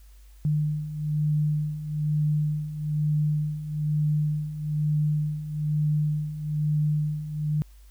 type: beating tone pair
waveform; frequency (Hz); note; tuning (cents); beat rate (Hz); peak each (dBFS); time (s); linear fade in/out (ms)
sine; 150 / 151.1; D3 / D3; +37 / +50; 1.1; -29 / -24; 0.45-7.62; 0
effects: added 50 Hz sine -47 dBFS peak until 7.9 s + white hiss -62 dBFS RMS until 7.9 s